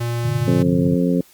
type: tone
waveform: square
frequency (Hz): 118.3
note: A#2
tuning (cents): +26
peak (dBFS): -21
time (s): 0-0.63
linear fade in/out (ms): 10
type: chord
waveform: sine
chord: G suspended fourth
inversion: none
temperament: equal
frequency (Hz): 98 / 130.81 / 146.83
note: G2 / C3 / D3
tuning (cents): 0 / 0 / 0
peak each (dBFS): -28 / -28 / -22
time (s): 0.24-0.96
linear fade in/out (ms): 10
type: harmonic tone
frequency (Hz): 88.4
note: F2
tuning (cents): +22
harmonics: 2 / 3 / 4 / 5 / 6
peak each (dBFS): -18 / -19 / -28 / -25 / -26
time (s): 0.47-1.21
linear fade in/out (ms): 5
effects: white hiss -51 dBFS RMS until 1.33 s + Opus 48 kbps